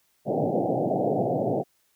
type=band-pass noise; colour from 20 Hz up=white; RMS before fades=-25 dBFS; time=0.25-1.64 s; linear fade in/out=50 ms; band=110 to 770 Hz; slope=96 dB/octave; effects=white hiss -68 dBFS RMS until 1.95 s